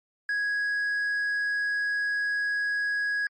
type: tone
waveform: triangle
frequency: 1661.2 Hz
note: G#6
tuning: in tune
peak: -23 dBFS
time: 0.29-3.27 s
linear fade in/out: 2 ms
effects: MP3 32 kbps